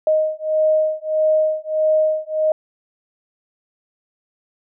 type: beating tone pair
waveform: sine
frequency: 622 / 623.6 Hz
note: D#5 / D#5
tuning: -1 / +4 cents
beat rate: 1.6 Hz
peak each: -18 dBFS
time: 0.07-2.52 s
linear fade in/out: 2 ms
effects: none